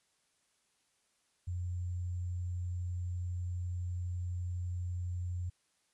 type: tone with sample-and-hold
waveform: sine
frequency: 88.8 Hz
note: F2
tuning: 29 cents sharp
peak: -34 dBFS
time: 1.47-5.5 s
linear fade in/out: 10 ms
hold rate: 7350 Hz
effects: white hiss -75 dBFS RMS until 5.93 s + resampled to 24000 Hz